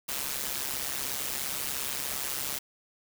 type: noise with amplitude modulation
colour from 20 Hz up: white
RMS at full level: -30 dBFS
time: 0.08-2.59 s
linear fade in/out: 10 ms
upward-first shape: sine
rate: 137 Hz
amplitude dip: 75%
effects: none

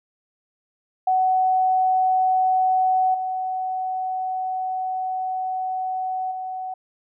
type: tone with level steps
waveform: sine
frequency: 748 Hz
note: F#5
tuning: 19 cents sharp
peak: -16 / -23 / -27 dBFS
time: 1.07-6.74 s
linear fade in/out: 5 ms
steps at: 3.14 / 6.31 s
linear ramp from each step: 5 ms
effects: none

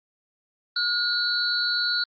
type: tone cluster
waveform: sine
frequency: 1434 / 4014 / 4372 Hz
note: F6 / B7 / C#8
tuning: +45 / +27 / -25 cents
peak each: -26 / -27 / -26 dBFS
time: 0.76-2.04 s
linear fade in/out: 5 ms
effects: Opus 32 kbps

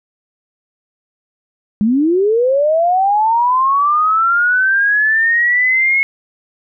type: linear sweep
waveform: sine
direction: up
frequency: 200 to 2187 Hz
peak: -10 dBFS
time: 1.81-6.03 s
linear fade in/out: 0 ms
effects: none

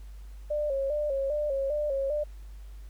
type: tone with vibrato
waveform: sine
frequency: 570 Hz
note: C#5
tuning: 48 cents sharp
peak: -26 dBFS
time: 0.5-2.24 s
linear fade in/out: 10 ms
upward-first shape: square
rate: 2.5 Hz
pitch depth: 77 cents each way
effects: added 50 Hz sine -41 dBFS peak until 2.89 s + pink hiss -62 dBFS RMS until 2.89 s

